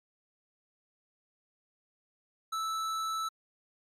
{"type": "tone with tanh clipping", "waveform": "sine", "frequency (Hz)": 1314, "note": "E6", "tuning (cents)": -6, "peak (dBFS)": -33, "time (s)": [2.52, 3.29], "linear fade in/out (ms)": 10, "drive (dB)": 17, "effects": ["MP3 64 kbps"]}